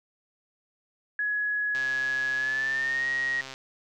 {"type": "tone with pitch glide", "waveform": "sine", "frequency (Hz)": [1682, 1888], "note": ["G#6", "A#6"], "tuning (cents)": [22, 22], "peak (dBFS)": -25, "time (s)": [1.19, 3.41], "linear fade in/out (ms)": 2, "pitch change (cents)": 200, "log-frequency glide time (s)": [2.37, 3.08]}
{"type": "click train", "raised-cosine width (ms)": 0.2, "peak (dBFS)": -22, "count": 239, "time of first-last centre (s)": [1.75, 3.539], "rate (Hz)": 133}
{"effects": []}